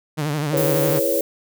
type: tone with vibrato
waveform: sawtooth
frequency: 149.1 Hz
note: D3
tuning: 27 cents sharp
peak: -17 dBFS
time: 0.17-1 s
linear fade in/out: 20 ms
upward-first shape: sine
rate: 12 Hz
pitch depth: 86 cents each way
type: chord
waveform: sine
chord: C# minor seventh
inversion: first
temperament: equal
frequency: 329.6 / 415.3 / 493.9 / 554.4 Hz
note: E4 / G#4 / B4 / C#5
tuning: 0 / 0 / 0 / 0 cents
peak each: -26 / -27 / -24 / -21 dBFS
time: 0.53-1.21 s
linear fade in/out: 2 ms
type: noise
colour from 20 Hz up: violet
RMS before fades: -26 dBFS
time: 0.57-1.21 s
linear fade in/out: 2 ms
effects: none

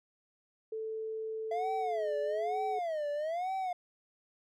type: tone with pitch glide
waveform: sine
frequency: 440.6 to 426.6 Hz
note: A4 to G#4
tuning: +2 to +46 cents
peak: -35 dBFS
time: 0.72-2.79 s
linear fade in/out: 5 ms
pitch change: -56 cents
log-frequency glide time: 1.84-2.05 s
type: tone with vibrato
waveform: triangle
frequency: 668 Hz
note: E5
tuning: 23 cents sharp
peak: -30 dBFS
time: 1.51-3.73 s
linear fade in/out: 5 ms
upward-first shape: sine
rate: 1.1 Hz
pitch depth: 240 cents each way
effects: none

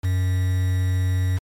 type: tone with quantisation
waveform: triangle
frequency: 92.5 Hz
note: F#2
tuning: in tune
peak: -16 dBFS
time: 0.03-1.39 s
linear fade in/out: 20 ms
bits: 6
effects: MP3 64 kbps

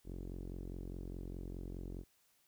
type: tone with low-pass filter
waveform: sawtooth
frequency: 44.88 Hz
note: F1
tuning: 48 cents sharp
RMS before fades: -45 dBFS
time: 0.04-2.05 s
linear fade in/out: 50 ms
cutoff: 360 Hz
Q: 2.2
effects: white hiss -73 dBFS RMS until 2.47 s

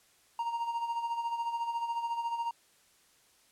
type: tone with tremolo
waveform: triangle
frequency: 932.3 Hz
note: A#5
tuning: in tune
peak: -27 dBFS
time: 0.39-2.51 s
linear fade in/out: 2 ms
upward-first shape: sine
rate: 14 Hz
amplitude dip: 60%
effects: white hiss -65 dBFS RMS until 3.51 s + low-pass 11000 Hz 12 dB/octave

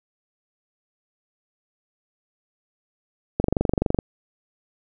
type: click train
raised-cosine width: 2 ms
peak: -6 dBFS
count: 15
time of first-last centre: 3.4-3.988 s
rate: 23.8 Hz
effects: none

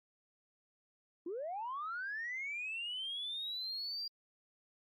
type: linear sweep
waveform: sine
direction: up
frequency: 317.5 to 4787 Hz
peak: -37 dBFS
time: 1.26-4.08 s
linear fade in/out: 5 ms
effects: tanh soft clip ceiling -34 dBFS + AAC 48 kbps

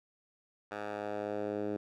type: tone with band-pass filter sweep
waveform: 10% pulse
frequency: 103.83 Hz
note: G#2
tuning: in tune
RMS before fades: -37 dBFS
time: 0.71-1.77 s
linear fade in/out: 5 ms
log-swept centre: 1100 to 350 Hz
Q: 1.3
effects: none

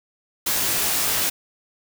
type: noise with comb filter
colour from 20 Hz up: white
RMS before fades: -22 dBFS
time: 0.46-1.3 s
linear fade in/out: 10 ms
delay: 18 ms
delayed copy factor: +1
effects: none

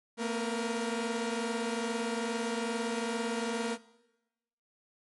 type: tone cluster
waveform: sawtooth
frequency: 227 / 249.4 / 471.6 Hz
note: A#3 / B3 / A#4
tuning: -46 / +17 / +20 cents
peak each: -29 / -37 / -31 dBFS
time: 0.17-3.78 s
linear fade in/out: 50 ms
effects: noise-tail reverb RT60 1.0 s tail -20 dB re dry + MP3 48 kbps

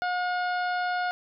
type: harmonic tone with a mistuned harmonic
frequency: 720 Hz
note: F#5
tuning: 47 cents flat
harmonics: 1 / 2 / 3 / 4 / 5 / 6 / 7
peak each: -27 / -30 / -43 / -45 / -46 / -43 / -52 dBFS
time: 0.02-1.11 s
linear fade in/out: 0 ms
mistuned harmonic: 5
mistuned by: -23 cents
effects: none

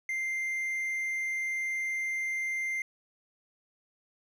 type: tone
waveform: triangle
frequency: 2093 Hz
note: C7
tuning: in tune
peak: -28 dBFS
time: 0.09-2.82 s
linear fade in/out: 2 ms
effects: none

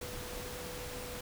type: tone in noise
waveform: sine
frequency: 493.9 Hz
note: B4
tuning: in tune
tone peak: -46 dBFS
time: 0.01-1.21 s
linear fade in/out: 5 ms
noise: pink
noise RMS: -43 dBFS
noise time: 0.01-1.21 s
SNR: -6 dB
effects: none

